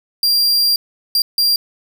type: tone bursts at uneven times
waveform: 45% pulse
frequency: 4760 Hz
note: D8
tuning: 22 cents sharp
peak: -11 dBFS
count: 3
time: 0.23-0.76 / 1.15-1.22 / 1.38-1.56 s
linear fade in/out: 2 ms
effects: none